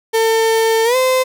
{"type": "tone with pitch glide", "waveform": "35% pulse", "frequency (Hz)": [448.9, 515.7], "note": ["A4", "C5"], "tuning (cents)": [35, -25], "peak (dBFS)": -10, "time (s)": [0.13, 1.24], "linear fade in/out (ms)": 20, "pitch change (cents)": 240, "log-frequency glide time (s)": [0.84, 0.96], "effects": []}